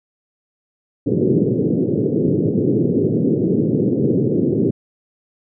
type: band-pass noise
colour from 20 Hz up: white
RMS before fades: -17 dBFS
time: 1.06-4.71 s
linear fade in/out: 10 ms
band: 110 to 440 Hz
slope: 48 dB/octave
effects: none